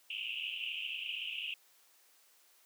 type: band-pass noise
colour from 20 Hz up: white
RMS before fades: -40 dBFS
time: 0.1-1.54 s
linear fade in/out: 2 ms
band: 2600 to 3000 Hz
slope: 96 dB/octave
effects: white hiss -66 dBFS RMS until 2.65 s + high-pass 400 Hz 12 dB/octave